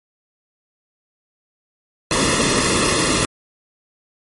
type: noise with comb filter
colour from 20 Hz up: pink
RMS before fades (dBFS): -17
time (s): 2.11-3.25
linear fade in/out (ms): 0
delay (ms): 1.3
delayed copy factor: -0.8
effects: MP3 48 kbps